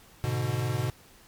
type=chord; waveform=square; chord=G# diminished; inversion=none; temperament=equal; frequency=103.83 / 123.47 / 146.83 Hz; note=G#2 / B2 / D3; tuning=0 / 0 / 0 cents; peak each=-33 / -29 / -35 dBFS; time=0.24-0.9 s; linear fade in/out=0 ms; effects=pink hiss -55 dBFS RMS until 1.27 s + MP3 96 kbps